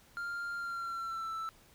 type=tone with pitch glide; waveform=triangle; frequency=1396.9 to 1323.1 Hz; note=F6 to E6; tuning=0 to +6 cents; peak=-34 dBFS; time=0.17-1.49 s; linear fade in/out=0 ms; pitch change=-94 cents; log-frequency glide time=0.56-1.34 s; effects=pink hiss -62 dBFS RMS until 1.74 s